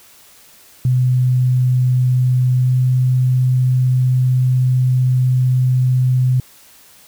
sine tone with pitch glide, 126.5 to 127.45 Hz, B2 to C3, +42 to -45 cents, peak -11 dBFS, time 0.85-6.4 s, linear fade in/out 2 ms, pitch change +13 cents, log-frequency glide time 2.56-2.8 s, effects white hiss -46 dBFS RMS until 7.07 s

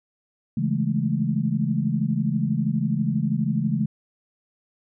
sine chord, A major seventh, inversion first, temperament equal, 138.59 / 164.81 / 207.7 / 220 Hz, C#3 / E3 / G#3 / A3, 0 / 0 / 0 / 0 cents, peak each -26 dBFS, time 0.57-3.86 s, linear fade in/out 5 ms, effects none

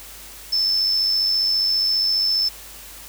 sine tone with amplitude modulation, 5274 Hz, E8, in tune, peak -15 dBFS, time 0.52-2.49 s, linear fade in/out 10 ms, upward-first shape sine, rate 94.8 Hz, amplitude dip 40%, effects added 50 Hz sine -47 dBFS peak until 3.08 s + white hiss -40 dBFS RMS until 3.08 s

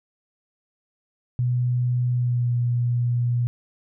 sine tone with pitch glide, 123.47 to 120.93 Hz, B2 to B2, 0 to -36 cents, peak -19 dBFS, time 1.39-3.47 s, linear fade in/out 0 ms, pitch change -36 cents, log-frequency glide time 2.11-2.51 s, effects none

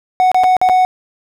triangle tone with dropouts, 740 Hz, F#5, in tune, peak -6 dBFS, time 0.2-0.85 s, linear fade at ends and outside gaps 0 ms, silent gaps 0.316-0.345 / 0.436-0.441 / 0.567-0.615 / 0.689-0.696 s, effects none

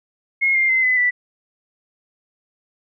sine tone with pitch steps, 2158 / 2110 / 2063 / 2017 / 1972 Hz, C#7 / C7 / C7 / B6 / B6, -47 / +14 / -25 / +36 / -3 cents, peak -14 dBFS, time 0.41-1.11 s, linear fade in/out 20 ms, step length 140 ms, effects none

